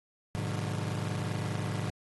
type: chord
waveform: 40% pulse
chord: G# diminished seventh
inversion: none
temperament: just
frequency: 103.83 / 124.59 / 149.51 / 179.41 Hz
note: G#2 / B2 / D3 / F3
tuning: 0 / +16 / +31 / +47 cents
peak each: -34 / -38 / -36 / -38 dBFS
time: 0.35-1.9 s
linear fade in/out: 0 ms
effects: AAC 32 kbps